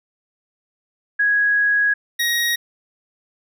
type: tone pair in turn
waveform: sine / 25% pulse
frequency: 1661.2 / 1885.3 Hz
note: G#6 / A#6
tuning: 0 / +19 cents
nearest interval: major second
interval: 219 cents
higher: second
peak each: -14 dBFS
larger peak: neither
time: 1.19-1.94 / 2.19-2.56 s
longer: first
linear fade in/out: 10 ms
effects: none